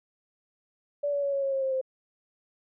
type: tone with pitch steps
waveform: sine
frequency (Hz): 577 / 569.1 / 561.2 / 553.5 / 545.9 / 538.4 / 530.9 / 523.6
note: D5 / C#5 / C#5 / C#5 / C#5 / C5 / C5 / C5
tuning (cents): -31 / +45 / +21 / -3 / -27 / +49 / +25 / +1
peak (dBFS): -25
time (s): 1.03-1.814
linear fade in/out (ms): 10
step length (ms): 98
effects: none